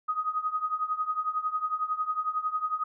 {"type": "tone with tremolo", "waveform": "sine", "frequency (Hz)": 1252, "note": "D#6", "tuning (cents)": 10, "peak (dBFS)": -23, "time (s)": [0.08, 2.84], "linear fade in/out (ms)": 10, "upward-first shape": "triangle", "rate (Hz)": 11, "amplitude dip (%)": 90, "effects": []}